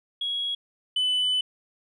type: tone pair in turn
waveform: sine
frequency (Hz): 3322 / 3001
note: G#7 / F#7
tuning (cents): 0 / +24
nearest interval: major second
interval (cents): 176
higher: first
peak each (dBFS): -25 / -19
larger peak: second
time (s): 0.21-0.55 / 0.96-1.41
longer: second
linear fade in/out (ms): 5
effects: tanh soft clip ceiling -20 dBFS